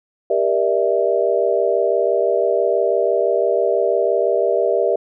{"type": "chord", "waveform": "sine", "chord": "E half-diminished seventh", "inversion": "first", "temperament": "just", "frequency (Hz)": [395.6, 474.7, 593.3, 659.3], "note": ["G4", "Bb4", "D5", "E5"], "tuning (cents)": [16, 31, 18, 0], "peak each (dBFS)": -20, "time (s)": [0.3, 4.96], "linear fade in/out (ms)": 5, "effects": []}